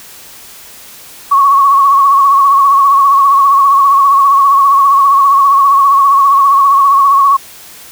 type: tone with vibrato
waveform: sine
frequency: 1108.7 Hz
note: C#6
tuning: in tune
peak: -4 dBFS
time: 1.31-7.37 s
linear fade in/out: 10 ms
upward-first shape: triangle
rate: 15 Hz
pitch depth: 60 cents each way
effects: white hiss -34 dBFS RMS until 7.91 s

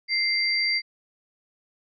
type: tone pair together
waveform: sine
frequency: 2093 / 4699 Hz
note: C7 / D8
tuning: 0 / 0 cents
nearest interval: octave + major second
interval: 1400 cents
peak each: -24 dBFS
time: 0.08-0.82 s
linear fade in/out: 50 ms
effects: none

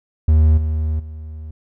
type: tone with level steps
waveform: triangle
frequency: 77.78 Hz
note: D#2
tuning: in tune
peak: -7 / -15 / -27 dBFS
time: 0.28-1.51 s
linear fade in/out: 5 ms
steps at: 0.57 / 0.99 s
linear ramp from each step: 10 ms
effects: none

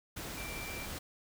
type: tone in noise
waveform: sine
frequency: 2349 Hz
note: D7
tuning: in tune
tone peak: -44 dBFS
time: 0.37-0.86 s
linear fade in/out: 10 ms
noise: pink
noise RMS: -42 dBFS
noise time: 0.16-0.99 s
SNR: -5 dB
effects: none

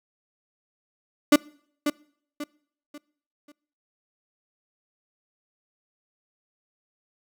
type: tone with echo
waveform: 35% pulse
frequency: 293.7 Hz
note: D4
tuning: in tune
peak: -10 dBFS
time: 1.32-1.36 s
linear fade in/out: 5 ms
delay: 540 ms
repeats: 4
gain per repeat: -9 dB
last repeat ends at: 3.52 s
effects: noise-tail reverb RT60 0.6 s tail -25 dB re dry

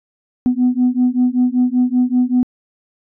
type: beating tone pair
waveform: sine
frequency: 246.9 / 252.1 Hz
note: B3 / B3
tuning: 0 / +36 cents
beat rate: 5.2 Hz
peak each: -14 dBFS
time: 0.46-2.43 s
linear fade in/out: 0 ms
effects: tanh soft clip ceiling -7 dBFS

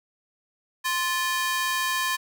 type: ring-modulated tone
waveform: sawtooth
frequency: 1397 Hz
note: F6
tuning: in tune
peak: -17 dBFS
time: 0.84-2.17 s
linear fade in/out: 20 ms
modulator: 350 Hz
effects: none

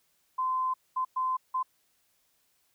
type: tone bursts at uneven times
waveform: sine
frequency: 1031 Hz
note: C6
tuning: 26 cents flat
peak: -26 dBFS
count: 4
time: 0.38-0.74 / 0.96-1.05 / 1.16-1.37 / 1.54-1.63 s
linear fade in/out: 10 ms
effects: white hiss -71 dBFS RMS until 2.74 s

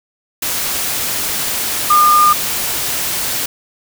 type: tone in noise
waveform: sine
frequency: 1210 Hz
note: D#6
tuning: 49 cents flat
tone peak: -7 dBFS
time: 1.9-2.33 s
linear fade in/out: 5 ms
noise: white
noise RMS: -19 dBFS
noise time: 0.42-3.46 s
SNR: +9 dB
effects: none

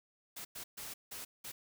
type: noise bursts at uneven times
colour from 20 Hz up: white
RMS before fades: -45 dBFS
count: 5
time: 0.36-0.45 / 0.55-0.64 / 0.77-0.94 / 1.11-1.25 / 1.44-1.52 s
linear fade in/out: 10 ms
effects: none

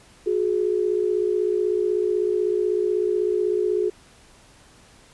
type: tone pair together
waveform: sine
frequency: 364.3 / 420.4 Hz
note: F#4 / G#4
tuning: -27 / +21 cents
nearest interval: major second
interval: 248 cents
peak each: -22 dBFS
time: 0.26-3.9 s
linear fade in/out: 10 ms
effects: pink hiss -52 dBFS RMS until 5.13 s + resampled to 24000 Hz

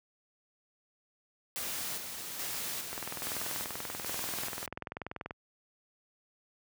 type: noise with tremolo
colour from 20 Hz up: white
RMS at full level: -37 dBFS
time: 1.56-4.66 s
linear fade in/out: 0 ms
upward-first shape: square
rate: 1.2 Hz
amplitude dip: 40%
type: click train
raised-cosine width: 0.5 ms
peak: -23 dBFS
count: 50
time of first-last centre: 2.93-5.309 s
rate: 20.6 Hz
effects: high-pass 60 Hz 12 dB/octave

